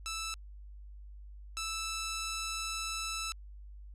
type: tone pair in turn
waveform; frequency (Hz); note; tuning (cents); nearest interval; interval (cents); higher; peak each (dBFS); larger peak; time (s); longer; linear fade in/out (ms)
10% pulse; 1318.5 / 1318.5; E6 / E6; 0 / 0; unison; 0; neither; -28 / -27; second; 0.06-0.34 / 1.57-3.32; second; 0
effects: added 50 Hz sine -46 dBFS peak until 3.94 s + resampled to 32000 Hz